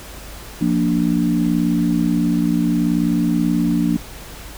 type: chord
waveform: sine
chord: Bb major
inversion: second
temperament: equal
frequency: 174.61 / 233.1 / 293.7 Hz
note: F3 / Bb3 / D4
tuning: 0 / 0 / 0 cents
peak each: -19 dBFS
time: 0.61-3.97 s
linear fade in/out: 5 ms
effects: added 50 Hz sine -37 dBFS peak until 4.57 s + pink hiss -37 dBFS RMS until 4.57 s